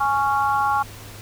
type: chord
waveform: sine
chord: Db major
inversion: second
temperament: just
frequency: 831.5 / 1108.7 / 1385.9 Hz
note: Ab5 / Db6 / F6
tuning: +2 / 0 / -14 cents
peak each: -20 / -22 / -25 dBFS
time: 0-0.83 s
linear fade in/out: 10 ms
effects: added 103 Hz sine -40 dBFS peak until 1.21 s + pink hiss -41 dBFS RMS until 1.21 s